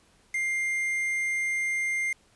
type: tone with quantisation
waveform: triangle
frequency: 2100 Hz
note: C7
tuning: 6 cents sharp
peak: -24 dBFS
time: 0.34-2.13 s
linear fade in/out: 5 ms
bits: 6
effects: pink hiss -62 dBFS RMS until 2.35 s + resampled to 24000 Hz